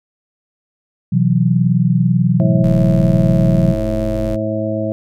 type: chord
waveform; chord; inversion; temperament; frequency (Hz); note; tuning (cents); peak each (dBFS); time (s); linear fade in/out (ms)
sine; B suspended fourth; none; equal with one note detuned; 126.58 / 164.81 / 185; B2 / E3 / F#3; +43 / 0 / 0; -15; 1.12-3.74; 10
type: harmonic tone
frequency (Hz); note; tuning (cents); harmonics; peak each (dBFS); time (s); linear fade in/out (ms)
108; A2; -32; 1 / 2 / 3 / 5 / 6; -23 / -23 / -23 / -23 / -23; 2.4-4.92; 0
type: exponential sweep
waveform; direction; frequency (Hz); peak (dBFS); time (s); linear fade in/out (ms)
square; up; 36.71 to 45.29; -23; 2.63-4.36; 10
effects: none